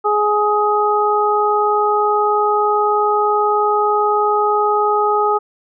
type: harmonic tone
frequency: 418.4 Hz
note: G#4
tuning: 13 cents sharp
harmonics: 1 / 2 / 3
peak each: -17 / -17 / -17 dBFS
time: 0.04-5.39 s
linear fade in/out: 20 ms
effects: none